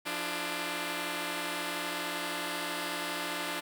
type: tone cluster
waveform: 5% pulse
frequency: 175.7 / 296.3 / 338.6 / 419.7 Hz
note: F3 / D4 / E4 / G#4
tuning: +11 / +15 / +46 / +18 cents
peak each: -30 / -24 / -28 / -32 dBFS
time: 0.05-3.61 s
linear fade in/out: 20 ms
effects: none